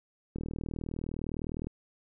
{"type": "click train", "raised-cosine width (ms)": 3, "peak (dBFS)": -23, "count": 53, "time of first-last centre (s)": [0.36, 1.67], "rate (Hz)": 39.7, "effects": []}